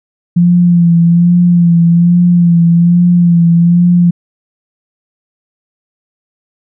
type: tone with vibrato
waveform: sine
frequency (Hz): 172.3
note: F3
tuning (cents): -23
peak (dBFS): -4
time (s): 0.36-4.11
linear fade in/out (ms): 10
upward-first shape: sine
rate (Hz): 1.2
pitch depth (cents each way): 36
effects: none